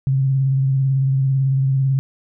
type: tone with vibrato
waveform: sine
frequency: 134.5 Hz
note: C3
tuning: 48 cents sharp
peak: -14 dBFS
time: 0.07-1.99 s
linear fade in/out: 0 ms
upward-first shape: sine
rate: 18 Hz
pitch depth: 33 cents each way
effects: none